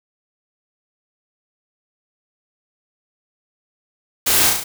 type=noise with echo; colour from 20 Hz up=white; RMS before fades=-17 dBFS; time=4.26-4.5 s; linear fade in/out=10 ms; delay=35 ms; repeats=4; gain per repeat=-3 dB; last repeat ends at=4.64 s; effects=none